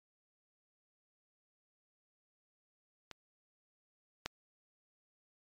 clicks, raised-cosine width 0.2 ms, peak -27 / -18 dBFS, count 2, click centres 3.113 / 4.26 s, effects MP3 96 kbps

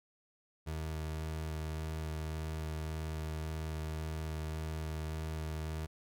30% pulse tone with vibrato, 78.5 Hz, D#2, 16 cents sharp, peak -34 dBFS, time 0.66-5.87 s, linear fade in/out 20 ms, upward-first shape square, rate 1.8 Hz, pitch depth 8 cents each way, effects none

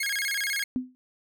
sawtooth tone with vibrato, 1882 Hz, A#6, 16 cents sharp, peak -23 dBFS, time 0-0.64 s, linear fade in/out 5 ms, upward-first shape square, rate 16 Hz, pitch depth 240 cents each way
sine tone with exponential decay, 253.6 Hz, B3, 46 cents sharp, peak -21 dBFS, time 0.76-0.95 s, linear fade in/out 0 ms, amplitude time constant 40 ms
effects none

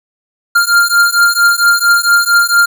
square beating tone pair, 1396.9 / 1401.3 Hz, F6 / F6, 0 / +5 cents, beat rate 4.4 Hz, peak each -11 dBFS, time 0.55-2.66 s, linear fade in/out 10 ms, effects none

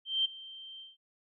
sine tone with ADSR envelope, 3136 Hz, G7, in tune, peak -24 dBFS, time 0.05-0.97 s, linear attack 200 ms, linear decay 12 ms, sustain -20 dB, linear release 170 ms, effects none

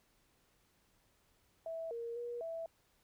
sine tone with pitch steps, 655 / 466.3 / 478 / 659 Hz, E5 / A#4 / A#4 / E5, -11 / +1 / +43 / -1 cents, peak -39 dBFS, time 1.66-2.66 s, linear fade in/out 2 ms, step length 250 ms, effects pink hiss -73 dBFS RMS until 3.03 s

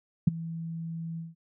sine tone with ADSR envelope, 164.81 Hz, E3, in tune, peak -13 dBFS, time 0.27-1.35 s, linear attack 7 ms, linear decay 15 ms, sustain -20 dB, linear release 170 ms, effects none

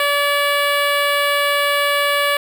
10% pulse tone with notch filter, 574 Hz, D5, 40 cents flat, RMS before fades -17 dBFS, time 0-2.37 s, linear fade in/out 2 ms, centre 6700 Hz, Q 0.85, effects 8-bit

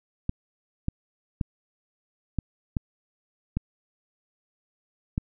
clicks, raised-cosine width 5 ms, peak -13 dBFS, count 7, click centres 0.294 / 0.884 / 1.412 / 2.387 / 2.768 / 3.57 / 5.179 s, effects none

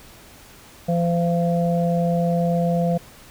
harmonic tone, 171.2 Hz, F3, 34 cents flat, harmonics 1 / 3 / 4, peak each -19 / -24 / -25 dBFS, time 0.88-2.98 s, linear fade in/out 10 ms, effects pink hiss -46 dBFS RMS until 3.3 s

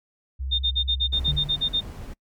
sine tone with pitch glide, 66.1 to 65.04 Hz, C2 to C2, +18 to -10 cents, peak -26 dBFS, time 0.39-1.4 s, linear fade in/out 20 ms, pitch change -28 cents, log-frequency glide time 1.09-1.29 s
sine tone bursts, 3640 Hz, A#7, 42 cents flat, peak -19 dBFS, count 11, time 0.51-1.81 s, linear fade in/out 20 ms, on 80 ms, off 42 ms
brown noise, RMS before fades -36 dBFS, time 1.12-2.14 s, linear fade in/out 10 ms
sine tone with exponential decay, 145.4 Hz, D3, 17 cents flat, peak -23 dBFS, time 1.28-2.07 s, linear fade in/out 0 ms, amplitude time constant 170 ms
effects noise-tail reverb RT60 0.1 s tail -26 dB re dry + MP3 96 kbps

